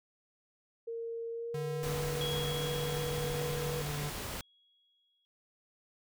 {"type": "tone with pitch glide", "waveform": "sine", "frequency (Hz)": [460.8, 483.2], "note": ["A#4", "B4"], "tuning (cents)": [-20, -38], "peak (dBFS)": -36, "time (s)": [0.87, 3.82], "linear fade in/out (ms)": 10, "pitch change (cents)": 82, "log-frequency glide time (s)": [1.31, 1.93]}
{"type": "tone", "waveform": "square", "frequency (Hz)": 146.83, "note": "D3", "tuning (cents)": 0, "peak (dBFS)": -37, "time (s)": [1.54, 4.1], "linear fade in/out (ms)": 5}
{"type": "noise", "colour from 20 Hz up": "pink", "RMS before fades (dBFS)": -40, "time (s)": [1.83, 4.41], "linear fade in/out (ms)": 2}
{"type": "tone with exponential decay", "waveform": "sine", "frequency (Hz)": 3322, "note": "G#7", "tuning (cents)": 0, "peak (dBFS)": -35, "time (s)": [2.21, 5.25], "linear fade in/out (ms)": 0, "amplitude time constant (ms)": 660}
{"effects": []}